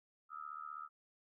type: tone with amplitude modulation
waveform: sine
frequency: 1287 Hz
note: E6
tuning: 42 cents flat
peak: -40 dBFS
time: 0.29-0.89 s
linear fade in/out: 50 ms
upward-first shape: sine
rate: 75.6 Hz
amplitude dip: 100%
effects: none